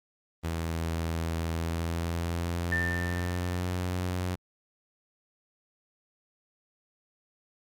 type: tone with pitch glide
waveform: sawtooth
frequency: 82.41 to 90.39 Hz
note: E2 to F#2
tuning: 0 to -40 cents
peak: -25 dBFS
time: 0.43-4.36 s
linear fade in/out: 20 ms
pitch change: +160 cents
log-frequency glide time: 1.54-3.81 s
type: tone with exponential decay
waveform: sine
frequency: 1787 Hz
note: A6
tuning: 26 cents sharp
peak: -25 dBFS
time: 2.72-3.97 s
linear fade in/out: 2 ms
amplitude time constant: 270 ms
effects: Opus 32 kbps